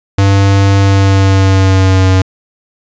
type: tone with pitch glide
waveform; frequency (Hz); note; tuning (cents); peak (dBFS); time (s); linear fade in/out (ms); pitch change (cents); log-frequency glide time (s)
square; 98.5 to 94; G2 to F#2; +9 to +28; -6; 0.18-2.22; 5; -81; 0.79-2.09
effects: resampled to 16000 Hz